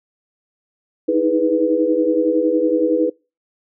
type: chord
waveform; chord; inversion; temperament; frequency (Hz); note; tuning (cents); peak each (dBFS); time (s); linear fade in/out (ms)
sine; E major seventh; third; equal with one note detuned; 311.1 / 321.9 / 415.3 / 493.9; D#4 / E4 / G#4 / B4; 0 / -41 / 0 / 0; -21 / -19 / -23 / -17; 1.08-3.1; 10
effects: noise-tail reverb RT60 0.3 s tail -26 dB re dry